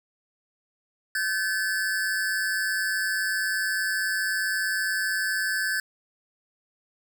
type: tone pair together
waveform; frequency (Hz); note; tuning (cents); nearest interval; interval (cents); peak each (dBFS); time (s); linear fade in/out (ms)
square; 1536 / 1724.1; G6 / A6; -36 / -36; major second; 200; -28; 1.15-5.8; 2
effects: none